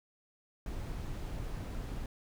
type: noise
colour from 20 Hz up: brown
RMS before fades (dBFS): -39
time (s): 0.66-2.06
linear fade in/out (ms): 2
effects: none